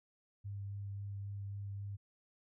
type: tone with vibrato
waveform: sine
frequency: 100 Hz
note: G2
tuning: 35 cents sharp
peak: -40 dBFS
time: 0.44-1.97 s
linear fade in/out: 20 ms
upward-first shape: sine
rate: 3.7 Hz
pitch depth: 11 cents each way
effects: none